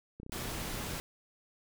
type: click train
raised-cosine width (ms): 3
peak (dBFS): -32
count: 25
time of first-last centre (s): 0.2-0.967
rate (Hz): 31.3
type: noise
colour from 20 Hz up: pink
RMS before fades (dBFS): -39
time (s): 0.32-1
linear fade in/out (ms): 0
effects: none